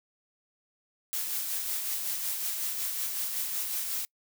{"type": "noise with tremolo", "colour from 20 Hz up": "blue", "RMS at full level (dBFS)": -31, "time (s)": [1.13, 4.05], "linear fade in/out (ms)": 0, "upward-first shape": "sine", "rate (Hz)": 5.4, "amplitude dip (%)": 35, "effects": ["noise-tail reverb RT60 0.1 s tail -26 dB re dry"]}